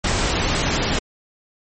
pink noise, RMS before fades -20 dBFS, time 0.04-0.99 s, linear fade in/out 5 ms, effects MP3 32 kbps

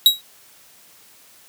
45% pulse tone with exponential decay, 3844 Hz, B7, 48 cents flat, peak -5 dBFS, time 0.06-0.21 s, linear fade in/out 1 ms, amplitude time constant 31 ms, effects white hiss -50 dBFS RMS until 1.48 s + high-pass 80 Hz 12 dB/octave

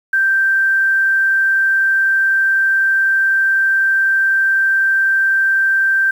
sine tone, 1568 Hz, G6, in tune, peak -11 dBFS, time 0.13-6.11 s, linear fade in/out 5 ms, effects 7-bit

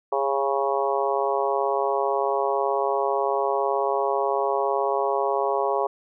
harmonic tone with a mistuned harmonic, 138.1 Hz, C#3, 6 cents flat, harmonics 3 / 4 / 5 / 6 / 7 / 8, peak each -26 / -27 / -28 / -29 / -29 / -30 dBFS, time 0.12-5.87 s, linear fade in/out 5 ms, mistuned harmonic 3, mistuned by -20 cents, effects none

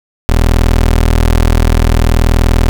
25% pulse tone, 40.53 Hz, E1, 29 cents flat, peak -3 dBFS, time 0.29-2.69 s, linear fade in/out 0 ms, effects none

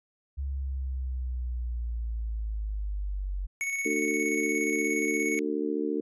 sine linear sweep, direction down, 69.3 to 46.25 Hz, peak -29 dBFS, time 0.37-3.47 s, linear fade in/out 20 ms
square tone with tremolo, 2217 Hz, C#7, in tune, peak -28 dBFS, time 3.61-5.39 s, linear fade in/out 0 ms, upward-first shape square, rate 17 Hz, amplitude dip 35%
harmonic tone, 74.5 Hz, D2, 25 cents sharp, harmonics 3 / 4 / 5 / 6, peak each -36 / -30 / -33 / -32 dBFS, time 3.85-6.01 s, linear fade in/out 10 ms
effects resampled to 24000 Hz

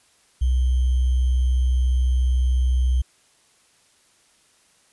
sine tone with sample-and-hold, 63 Hz, B1, 35 cents sharp, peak -16 dBFS, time 0.41-3.02 s, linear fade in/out 10 ms, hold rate 3150 Hz, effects white hiss -59 dBFS RMS until 4.92 s + resampled to 24000 Hz

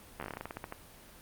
slowing click train, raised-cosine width 0.5 ms, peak -23 dBFS, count 15, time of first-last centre 0.2-0.724 s, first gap 12 ms, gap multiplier 1.16, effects pink hiss -54 dBFS RMS until 1.21 s + Opus 32 kbps

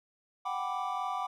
triangle chord, G major seventh, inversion third, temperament equal, 740 / 784 / 987.8 / 1174.7 Hz, F#5 / G5 / B5 / D6, 0 / 0 / 0 / 0 cents, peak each -35 / -36 / -37 / -34 dBFS, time 0.45-1.27 s, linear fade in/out 10 ms, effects none

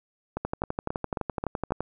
two click trains, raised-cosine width 1 ms, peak -15 / -14 dBFS, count 6 / 17, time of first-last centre 0.37-1.707 / 0.45-1.806 s, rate 3.74 / 11.8 Hz, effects none

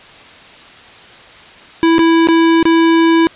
square tone with dropouts, 329.6 Hz, E4, in tune, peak -8 dBFS, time 1.83-3.27 s, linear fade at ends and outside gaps 0 ms, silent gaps 1.983-1.991 / 2.272-2.286 / 2.628-2.654 s, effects white hiss -38 dBFS RMS until 3.35 s + resampled to 8000 Hz

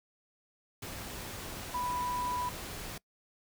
sine tone in noise, 987.8 Hz, B5, in tune, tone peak -32 dBFS, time 1.74-2.49 s, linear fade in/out 5 ms, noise pink, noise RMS -42 dBFS, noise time 0.82-2.98 s, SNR +7 dB, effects noise-tail reverb RT60 0.1 s tail -23 dB re dry

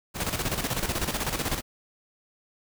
pink noise with tremolo, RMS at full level -27 dBFS, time 0.14-1.62 s, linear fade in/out 50 ms, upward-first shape square, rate 16 Hz, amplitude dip 60%, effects none

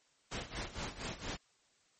pink noise with tremolo, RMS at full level -39 dBFS, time 0.31-1.37 s, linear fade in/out 10 ms, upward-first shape sine, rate 4.3 Hz, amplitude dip 80%, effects white hiss -71 dBFS RMS until 1.99 s + MP3 32 kbps

